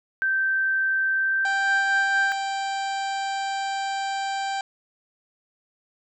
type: tone with pitch glide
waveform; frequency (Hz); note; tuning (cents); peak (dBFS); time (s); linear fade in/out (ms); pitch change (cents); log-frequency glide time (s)
sine; 1557 to 1572.4; G6 to G6; -12 to +5; -20; 0.22-2.32; 0; +17; 1.12-1.7
type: harmonic tone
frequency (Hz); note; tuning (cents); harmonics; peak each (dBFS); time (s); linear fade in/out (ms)
784; G5; 0; 1 / 2 / 3 / 4 / 5 / 6 / 7 / 8 / 9 / 10; -26 / -33 / -40 / -40 / -42 / -41 / -50 / -54 / -44 / -49; 1.45-4.61; 2
effects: none